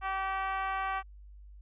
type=tone with high-pass filter; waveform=10% pulse; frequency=384.9 Hz; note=G4; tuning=32 cents flat; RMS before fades=-33 dBFS; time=0.01-1.03 s; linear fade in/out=50 ms; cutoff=910 Hz; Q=5.4; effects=added 50 Hz sine -48 dBFS peak until 1.61 s + resampled to 8000 Hz